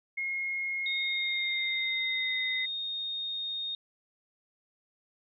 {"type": "tone with pitch glide", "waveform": "sine", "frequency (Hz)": [2154, 2041], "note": ["C7", "C7"], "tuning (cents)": [50, -44], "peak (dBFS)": -30, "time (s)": [0.17, 2.66], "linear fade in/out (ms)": 10, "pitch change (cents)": -94, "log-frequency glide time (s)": [0.93, 2.36]}
{"type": "tone", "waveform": "sine", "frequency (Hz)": 3698, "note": "A#7", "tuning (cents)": -15, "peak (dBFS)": -32, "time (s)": [0.86, 3.75], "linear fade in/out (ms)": 2}
{"effects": []}